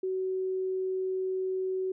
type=tone; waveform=sine; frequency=375.6 Hz; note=F#4; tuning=26 cents sharp; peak=-28 dBFS; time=0.03-1.92 s; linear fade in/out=5 ms; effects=none